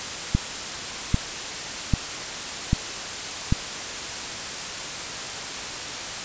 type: click train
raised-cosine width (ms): 5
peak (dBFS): -6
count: 5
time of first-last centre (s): 0.35-3.525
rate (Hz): 1.26
effects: white hiss -31 dBFS RMS until 6.24 s + resampled to 16000 Hz